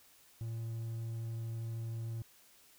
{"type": "tone", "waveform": "triangle", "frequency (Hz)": 114.1, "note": "A#2", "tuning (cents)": -37, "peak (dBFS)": -35, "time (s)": [0.41, 2.22], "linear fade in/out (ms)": 0, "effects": ["white hiss -63 dBFS RMS until 2.78 s"]}